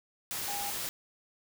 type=tone in noise; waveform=sine; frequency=810 Hz; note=G#5; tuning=43 cents flat; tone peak=-37 dBFS; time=0.48-0.7 s; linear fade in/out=0 ms; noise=white; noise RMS=-36 dBFS; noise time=0.31-0.89 s; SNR=-4 dB; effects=none